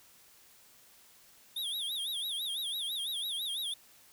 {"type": "tone with vibrato", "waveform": "square", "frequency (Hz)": 3520, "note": "A7", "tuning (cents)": 0, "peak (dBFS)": -34, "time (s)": [1.56, 3.74], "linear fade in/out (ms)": 5, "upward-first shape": "sine", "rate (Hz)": 6, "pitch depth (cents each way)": 170, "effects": ["white hiss -60 dBFS RMS until 4.12 s"]}